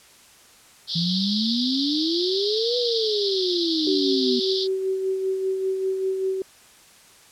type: band-pass noise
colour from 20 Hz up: white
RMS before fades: -27 dBFS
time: 0.87-4.68 s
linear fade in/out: 50 ms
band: 3300 to 5100 Hz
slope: 96 dB/octave
type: exponential two-way sweep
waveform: sine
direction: up then down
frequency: 164.81 to 493.9 to 241.5 Hz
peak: -22 dBFS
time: 0.95-4.4 s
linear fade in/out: 10 ms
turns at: 2.77 s
type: tone with tremolo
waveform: sine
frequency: 380.9 Hz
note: G4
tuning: 50 cents flat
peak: -20 dBFS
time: 3.87-6.42 s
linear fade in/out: 2 ms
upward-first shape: sine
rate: 5.1 Hz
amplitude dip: 40%
effects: white hiss -51 dBFS RMS until 7.31 s + low-pass 10000 Hz 12 dB/octave